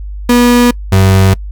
35% pulse tone pair in turn, 242.5 / 95.63 Hz, B3 / G2, -31 / -42 cents, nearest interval octave + major third, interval 1611 cents, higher first, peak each -3 dBFS, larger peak neither, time 0.29-0.71 / 0.92-1.34 s, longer neither, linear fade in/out 5 ms, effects noise-tail reverb RT60 0.1 s tail -24 dB re dry + added 50 Hz sine -20 dBFS peak until 1.51 s

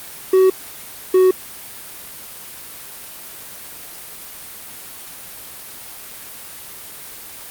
triangle tone pair in turn, 376.7 / 371.9 Hz, F#4 / F#4, +31 / +9 cents, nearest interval unison, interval 22 cents, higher first, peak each -7 dBFS, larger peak neither, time 0.33-0.5 / 1.14-1.31 s, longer neither, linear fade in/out 5 ms, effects white hiss -35 dBFS RMS until 7.5 s + Opus 32 kbps

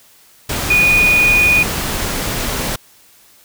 sine tone in noise, 2462 Hz, D#7, 19 cents flat, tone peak -9 dBFS, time 0.7-1.63 s, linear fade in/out 5 ms, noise pink, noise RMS -20 dBFS, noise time 0.49-2.76 s, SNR +8 dB, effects white hiss -48 dBFS RMS until 3.44 s

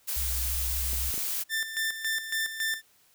blue noise, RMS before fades -31 dBFS, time 0.07-1.44 s, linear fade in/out 20 ms
sine tone, 63.6 Hz, C2, 48 cents flat, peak -31 dBFS, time 0.16-1.11 s, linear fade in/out 10 ms
clicks, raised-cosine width 2 ms, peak -30 dBFS, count 3, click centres 0.933 / 1.141 / 1.179 s
sawtooth tone with tremolo, 1782 Hz, A6, 22 cents sharp, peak -23 dBFS, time 1.49-2.82 s, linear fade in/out 50 ms, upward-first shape square, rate 3.6 Hz, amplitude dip 65%
effects white hiss -63 dBFS RMS until 3.14 s

